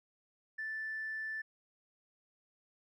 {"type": "tone with tanh clipping", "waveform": "triangle", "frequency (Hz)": 1760, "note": "A6", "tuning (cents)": 0, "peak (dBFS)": -37, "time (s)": [0.58, 1.42], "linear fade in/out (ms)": 10, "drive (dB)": 4, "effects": []}